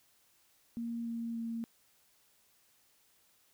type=tone with pitch steps; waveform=sine; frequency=233.1 / 231.4 / 229.6 Hz; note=A#3 / A#3 / A#3; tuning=0 / -13 / -26 cents; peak=-35 dBFS; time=0.77-1.64 s; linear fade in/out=0 ms; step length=290 ms; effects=white hiss -69 dBFS RMS until 3.53 s